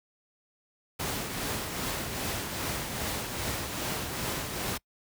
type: noise with tremolo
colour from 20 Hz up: pink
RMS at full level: -31 dBFS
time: 0.99-4.78 s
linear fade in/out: 10 ms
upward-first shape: triangle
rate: 2.5 Hz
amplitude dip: 45%
effects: noise-tail reverb RT60 0.1 s tail -26 dB re dry + high-pass 60 Hz 12 dB/octave